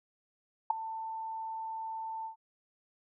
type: tone with ADSR envelope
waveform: sine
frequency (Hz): 891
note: A5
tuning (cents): +22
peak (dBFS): -19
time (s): 0.7-2.36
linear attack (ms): 6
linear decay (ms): 6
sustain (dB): -17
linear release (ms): 110
effects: none